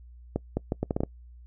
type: accelerating click train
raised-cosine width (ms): 2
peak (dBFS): -13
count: 8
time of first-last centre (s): 0.36-1.035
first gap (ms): 210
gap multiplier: 0.72
effects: noise-tail reverb RT60 0.1 s tail -24 dB re dry + added 60 Hz sine -46 dBFS peak until 1.46 s